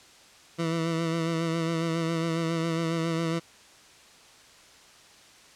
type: tone with vibrato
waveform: 20% pulse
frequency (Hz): 164.81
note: E3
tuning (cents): 0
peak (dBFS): -21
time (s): 0.58-3.4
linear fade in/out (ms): 20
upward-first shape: sine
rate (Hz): 7.3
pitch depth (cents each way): 32
effects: white hiss -53 dBFS RMS until 5.55 s + low-pass 7000 Hz 12 dB/octave